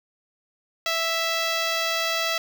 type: tone with notch filter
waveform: 5% pulse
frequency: 659.3 Hz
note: E5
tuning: in tune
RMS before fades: -25 dBFS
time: 0.86-2.38 s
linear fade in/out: 2 ms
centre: 8600 Hz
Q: 0.6
effects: none